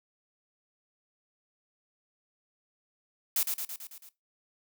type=noise with echo; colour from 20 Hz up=blue; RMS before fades=-27 dBFS; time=3.36-3.43 s; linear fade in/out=2 ms; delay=110 ms; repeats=6; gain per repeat=-4 dB; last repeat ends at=4.09 s; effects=noise-tail reverb RT60 0.2 s tail -18 dB re dry